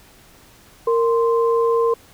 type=tone pair together; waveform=sine; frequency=462.5 / 1043 Hz; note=A#4 / C6; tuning=-14 / -6 cents; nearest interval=octave + major second; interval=1408 cents; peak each=-15 / -22 dBFS; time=0.87-1.94 s; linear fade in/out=5 ms; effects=pink hiss -49 dBFS RMS until 2.13 s